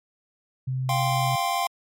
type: tone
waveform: sine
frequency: 130 Hz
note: C3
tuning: 11 cents flat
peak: -24 dBFS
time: 0.67-1.36 s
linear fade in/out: 10 ms
type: chord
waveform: square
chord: F suspended second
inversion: none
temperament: equal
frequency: 698.5 / 784 / 1046.5 Hz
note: F5 / G5 / C6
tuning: 0 / 0 / 0 cents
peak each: -28 dBFS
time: 0.89-1.67 s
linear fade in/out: 2 ms
effects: MP3 64 kbps